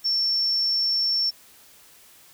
sine tone, 5430 Hz, F8, 50 cents flat, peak -20 dBFS, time 0.04-1.31 s, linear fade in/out 20 ms, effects white hiss -52 dBFS RMS until 2.33 s

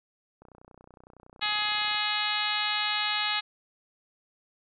click train, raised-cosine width 1 ms, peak -37 dBFS, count 48, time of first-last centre 0.42-1.946 s, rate 30.8 Hz
harmonic tone, 420 Hz, G#4, 19 cents sharp, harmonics 2 / 3 / 4 / 5 / 6 / 7 / 8 / 9 / 10, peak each -35 / -35 / -35 / -35 / -35 / -35 / -35 / -35 / -35 dBFS, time 1.41-3.41 s, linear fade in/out 20 ms
effects none

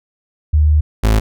sine / 35% pulse tone pair in turn, 75.9 / 54.11 Hz, D#2 / A1, -42 / -28 cents, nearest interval tritone, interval 586 cents, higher first, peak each -8 dBFS, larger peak neither, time 0.53-0.81 / 1.03-1.2 s, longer first, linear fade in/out 10 ms, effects none

